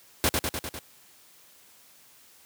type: noise with echo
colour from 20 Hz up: pink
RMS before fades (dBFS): -22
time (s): 0.24-0.29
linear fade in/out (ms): 0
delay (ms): 100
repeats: 5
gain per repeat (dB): -3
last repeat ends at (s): 0.79
effects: white hiss -56 dBFS RMS until 2.45 s + high-pass 80 Hz 12 dB/octave